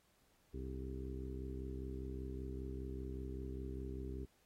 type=harmonic tone with a mistuned harmonic; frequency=65.1 Hz; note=C2; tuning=8 cents flat; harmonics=1 / 2 / 3 / 4 / 5 / 6 / 7; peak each=-44 / -50 / -55 / -51 / -53 / -50 / -59 dBFS; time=0.53-4.26 s; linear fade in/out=20 ms; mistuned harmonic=7; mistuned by=-82 cents; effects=pink hiss -74 dBFS RMS until 4.45 s + AAC 48 kbps